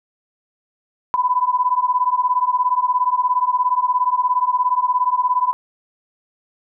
sine beating tone pair, 990 / 1007 Hz, B5 / B5, +4 / +33 cents, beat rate 17 Hz, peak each -18 dBFS, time 1.14-5.53 s, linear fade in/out 0 ms, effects none

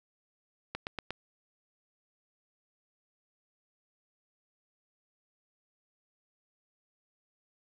click train, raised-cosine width 0.3 ms, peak -19 dBFS, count 4, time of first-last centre 0.75-1.106 s, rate 8.42 Hz, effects none

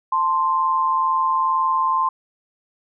sine tone pair together, 884.4 / 1046.5 Hz, A5 / C6, +9 / 0 cents, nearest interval minor third, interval 291 cents, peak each -24 / -17 dBFS, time 0.12-2.09 s, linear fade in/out 5 ms, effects none

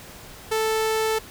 sawtooth tone, 440 Hz, A4, in tune, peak -17 dBFS, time 0.51-1.19 s, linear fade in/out 10 ms, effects pink hiss -43 dBFS RMS until 1.3 s

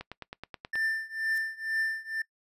click train, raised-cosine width 0.3 ms, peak -23 dBFS, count 8, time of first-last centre 0.01-0.755 s, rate 9.39 Hz
triangle tone with tremolo, 1783 Hz, A6, 22 cents sharp, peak -23 dBFS, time 0.73-2.22 s, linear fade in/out 5 ms, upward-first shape triangle, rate 2.1 Hz, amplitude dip 95%
violet noise with exponential growth, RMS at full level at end -37 dBFS, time 1.29-1.38 s, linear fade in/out 2 ms, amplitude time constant 18 ms
effects noise-tail reverb RT60 0.1 s tail -22 dB re dry + resampled to 32000 Hz

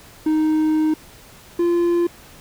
triangle tone pair in turn, 311.1 / 345.3 Hz, D#4 / F4, 0 / -20 cents, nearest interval major second, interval 180 cents, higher second, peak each -13 dBFS, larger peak neither, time 0.26-0.94 / 1.59-2.07 s, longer first, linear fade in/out 5 ms, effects pink hiss -45 dBFS RMS until 2.4 s

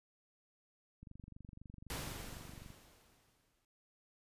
click train, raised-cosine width 5 ms, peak -40 dBFS, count 41, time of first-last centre 1.03-2.704 s, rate 23.9 Hz
pink noise with exponential decay, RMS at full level -41 dBFS, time 1.9-3.65 s, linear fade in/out 1 ms, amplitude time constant 380 ms
effects resampled to 32000 Hz

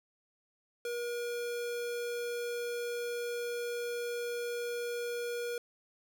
square tone, 478.2 Hz, A#4, 44 cents sharp, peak -35 dBFS, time 0.85-5.58 s, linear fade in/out 2 ms, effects none

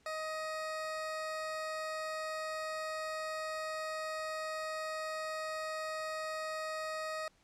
20% pulse tone, 628 Hz, D#5, 16 cents sharp, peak -32 dBFS, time 0.06-7.28 s, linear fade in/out 2 ms, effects pink hiss -69 dBFS RMS until 7.43 s + low-pass 8000 Hz 12 dB/octave

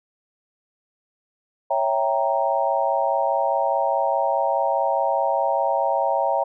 sine chord, C# diminished seventh, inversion none, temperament equal, 554.4 / 659.3 / 784 / 932.3 Hz, C#5 / E5 / G5 / Bb5, 0 / 0 / 0 / 0 cents, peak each -24 dBFS, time 1.7-6.44 s, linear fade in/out 10 ms, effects none

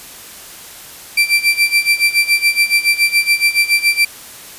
35% pulse tone with tremolo, 2349 Hz, D7, in tune, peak -6 dBFS, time 1.17-4.05 s, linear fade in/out 5 ms, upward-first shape sine, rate 7.1 Hz, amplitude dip 85%, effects white hiss -35 dBFS RMS until 4.58 s + resampled to 32000 Hz

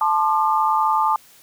sine tone cluster, 876 / 1052 / 1203 Hz, A5 / C6 / D6, -8 / +9 / +41 cents, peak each -18 / -24 / -20 dBFS, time 0.01-1.16 s, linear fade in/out 2 ms, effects white hiss -50 dBFS RMS until 1.42 s

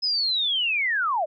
sine linear sweep, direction down, 5140 to 566 Hz, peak -21 dBFS, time 0.02-1.26 s, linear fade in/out 20 ms, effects none

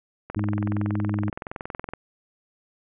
click train, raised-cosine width 0.5 ms, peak -16 dBFS, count 36, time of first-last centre 0.3-1.936 s, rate 21.4 Hz
harmonic tone, 103.83 Hz, G#2, in tune, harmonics 1 / 2 / 3, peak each -25 / -28 / -30 dBFS, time 0.36-1.3 s, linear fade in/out 5 ms
effects low-pass 2000 Hz 12 dB/octave

